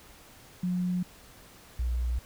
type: tone pair in turn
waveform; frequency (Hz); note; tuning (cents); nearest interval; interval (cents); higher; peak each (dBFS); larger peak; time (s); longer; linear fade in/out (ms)
sine; 180 / 60.57; F#3 / B1; -47 / -33; octave + perfect fifth; 1886; first; -26; neither; 0.63-1.03 / 1.79-2.19; neither; 5
effects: pink hiss -53 dBFS RMS until 2.25 s